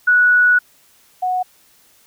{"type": "tone pair in turn", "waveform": "sine", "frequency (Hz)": [1470, 735], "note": ["F#6", "F#5"], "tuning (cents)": [-12, -12], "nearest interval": "octave", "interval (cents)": 1200, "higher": "first", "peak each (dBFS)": [-9, -16], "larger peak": "first", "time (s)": [[0.07, 0.59], [1.22, 1.43]], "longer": "first", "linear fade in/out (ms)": 10, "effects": ["white hiss -53 dBFS RMS until 2.06 s"]}